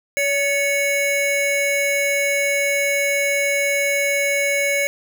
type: tone pair together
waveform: square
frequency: 567.2 / 2217 Hz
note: C#5 / C#7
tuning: +40 / 0 cents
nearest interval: 2 octaves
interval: 2360 cents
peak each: -22 / -20 dBFS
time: 0.17-4.87 s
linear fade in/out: 0 ms
effects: none